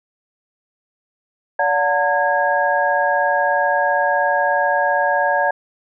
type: tone cluster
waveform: sine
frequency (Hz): 575 / 727 / 904 / 1643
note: D5 / F#5 / A5 / G#6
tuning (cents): -37 / -31 / +47 / -19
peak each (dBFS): -20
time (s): 1.59-5.51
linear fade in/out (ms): 5
effects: none